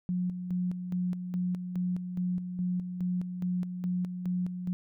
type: tone with tremolo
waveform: sine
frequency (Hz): 180.2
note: F#3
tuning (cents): -45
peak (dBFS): -27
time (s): 0.09-4.73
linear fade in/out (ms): 0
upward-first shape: square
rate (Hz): 2.4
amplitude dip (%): 55
effects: none